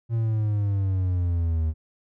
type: exponential sweep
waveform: triangle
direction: down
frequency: 116.5 to 77.78 Hz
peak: -19 dBFS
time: 0.09-1.74 s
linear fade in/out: 50 ms
effects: none